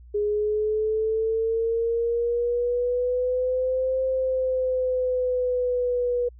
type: linear two-way sweep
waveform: sine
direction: up then down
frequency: 413.3 to 523.3 to 485.7 Hz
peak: -21 dBFS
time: 0.14-6.29 s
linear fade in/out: 10 ms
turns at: 4.03 s
effects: added 60 Hz sine -44 dBFS peak until 6.39 s